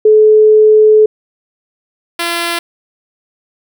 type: tone pair in turn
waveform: sine / 5% pulse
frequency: 430 / 341 Hz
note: A4 / F4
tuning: -40 / -41 cents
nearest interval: major third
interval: 401 cents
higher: first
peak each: -3 dBFS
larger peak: neither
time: 0.05-1.06 / 2.19-2.59 s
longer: first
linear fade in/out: 5 ms
effects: none